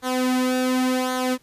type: tone with flanger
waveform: sawtooth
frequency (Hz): 254.9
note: C4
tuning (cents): -45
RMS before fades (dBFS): -22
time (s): 0.02-1.38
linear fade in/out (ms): 50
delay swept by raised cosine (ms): 0.38 to 2.98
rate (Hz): 0.9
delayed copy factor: -0.7
effects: pink hiss -59 dBFS RMS until 1.42 s + resampled to 32000 Hz